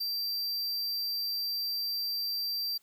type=tone; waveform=square; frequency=4699 Hz; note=D8; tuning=in tune; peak=-31 dBFS; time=0-2.78 s; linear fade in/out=10 ms; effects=white hiss -68 dBFS RMS until 2.82 s